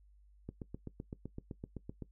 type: click train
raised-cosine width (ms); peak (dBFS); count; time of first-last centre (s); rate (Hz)
3; -29; 13; 0.49-2.023; 7.83
effects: noise-tail reverb RT60 0.1 s tail -18 dB re dry + added 50 Hz sine -60 dBFS peak until 2.11 s